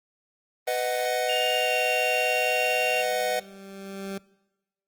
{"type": "chord", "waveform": "square", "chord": "B major", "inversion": "none", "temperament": "equal with one note detuned", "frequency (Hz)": [497.9, 622.3, 740], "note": ["B4", "D#5", "F#5"], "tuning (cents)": [14, 0, 0], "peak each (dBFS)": -29, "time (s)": [0.67, 3.4], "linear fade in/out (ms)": 10}
{"type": "tone with pitch glide", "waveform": "sine", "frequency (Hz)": [2803, 2766], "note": ["F7", "F7"], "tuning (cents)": [6, -17], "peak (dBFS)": -26, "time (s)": [1.29, 3.02], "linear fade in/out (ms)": 5, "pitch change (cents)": -23, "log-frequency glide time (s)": [1.54, 1.75]}
{"type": "tone with exponential growth", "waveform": "20% pulse", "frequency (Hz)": 195.4, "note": "G3", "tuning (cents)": -5, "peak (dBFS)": -26, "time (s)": [2.29, 4.18], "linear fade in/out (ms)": 5, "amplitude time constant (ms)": 410}
{"effects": ["noise-tail reverb RT60 1.0 s tail -22 dB re dry", "Opus 24 kbps"]}